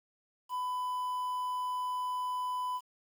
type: tone with quantisation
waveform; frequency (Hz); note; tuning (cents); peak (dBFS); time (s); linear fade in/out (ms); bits
triangle; 1000; B5; +21; -30; 0.49-2.81; 50; 9
effects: none